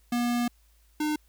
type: tone pair in turn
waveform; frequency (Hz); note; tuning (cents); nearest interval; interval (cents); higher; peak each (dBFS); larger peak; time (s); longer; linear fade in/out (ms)
square; 240.5 / 303; B3 / D#4; -46 / -46; major third; 400; second; -25 / -26; first; 0.12-0.48 / 1-1.16; first; 5
effects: added 54 Hz sine -59 dBFS peak until 1.28 s + white hiss -67 dBFS RMS until 1.28 s